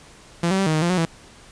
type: tone with pitch steps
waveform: sawtooth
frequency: 170.6 / 191.3 / 194.5 / 157 / 155.3 / 172.7 / 183.4 / 164.8 Hz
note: F3 / G3 / G3 / D#3 / D#3 / F3 / F#3 / E3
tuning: -40 / -42 / -13 / +16 / -3 / -19 / -15 / 0 cents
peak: -14 dBFS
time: 0.43-1.054 s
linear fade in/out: 5 ms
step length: 78 ms
effects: pink hiss -47 dBFS RMS until 1.51 s + resampled to 22050 Hz